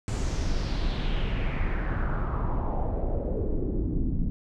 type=noise with low-pass filter sweep; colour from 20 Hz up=brown; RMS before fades=-27 dBFS; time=0.08-4.3 s; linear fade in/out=0 ms; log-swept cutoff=7900 to 220 Hz; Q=3.2; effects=none